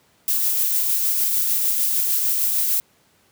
violet noise with tremolo, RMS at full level -19 dBFS, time 0.28-2.8 s, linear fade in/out 0 ms, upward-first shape triangle, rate 6.6 Hz, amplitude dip 30%, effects pink hiss -59 dBFS RMS until 3.31 s + high-pass 100 Hz 12 dB/octave

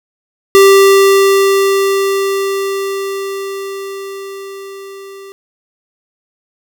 square tone with level ramp, 392 Hz, G4, in tune, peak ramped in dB -3 to -31 dBFS, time 0.55-5.32 s, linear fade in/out 0 ms, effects none

